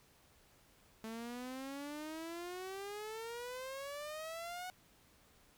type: exponential sweep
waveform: sawtooth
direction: up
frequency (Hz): 220 to 740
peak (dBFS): -39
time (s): 1.04-4.7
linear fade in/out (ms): 0
effects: pink hiss -67 dBFS RMS until 5.57 s